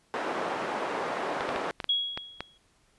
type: band-pass noise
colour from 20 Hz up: white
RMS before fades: -32 dBFS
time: 0.14-1.71 s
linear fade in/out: 0 ms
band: 320 to 1000 Hz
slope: 12 dB/octave
type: clicks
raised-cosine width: 0.3 ms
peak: -16 dBFS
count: 7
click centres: 1.408 / 1.491 / 1.561 / 1.802 / 1.843 / 2.175 / 2.406 s
type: tone with exponential decay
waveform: sine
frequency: 3322 Hz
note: G#7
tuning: in tune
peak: -21 dBFS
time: 1.89-2.58 s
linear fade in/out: 5 ms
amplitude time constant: 150 ms
effects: pink hiss -66 dBFS RMS until 2.98 s + resampled to 24000 Hz